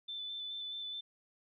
sine tone with vibrato, 3520 Hz, A7, in tune, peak -39 dBFS, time 0.08-1.01 s, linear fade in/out 10 ms, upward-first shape square, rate 4.7 Hz, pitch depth 13 cents each way, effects none

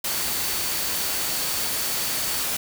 sine tone in noise, 4495 Hz, C#8, 23 cents sharp, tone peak -35 dBFS, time 0.07-2.43 s, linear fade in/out 5 ms, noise white, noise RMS -26 dBFS, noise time 0.04-2.57 s, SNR -12 dB, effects none

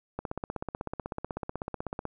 click train, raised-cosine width 1 ms, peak -19 dBFS, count 31, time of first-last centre 0.19-2.053 s, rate 16.1 Hz, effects none

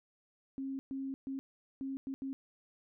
sine tone bursts at uneven times, 269.5 Hz, C#4, 49 cents flat, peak -36 dBFS, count 6, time 0.58-0.79 / 0.91-1.14 / 1.27-1.39 / 1.81-1.97 / 2.07-2.14 / 2.22-2.33 s, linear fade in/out 0 ms, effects none

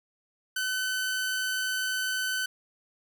sawtooth tone, 1516 Hz, F#6, 42 cents sharp, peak -24 dBFS, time 0.56-2.46 s, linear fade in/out 5 ms, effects none

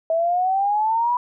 sine exponential sweep, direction up, 645 to 987.8 Hz, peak -17 dBFS, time 0.1-1.17 s, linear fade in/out 2 ms, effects none

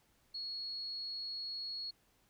sine tone, 4333 Hz, C#8, 40 cents flat, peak -39 dBFS, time 0.34-1.91 s, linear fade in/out 10 ms, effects pink hiss -72 dBFS RMS until 2.29 s

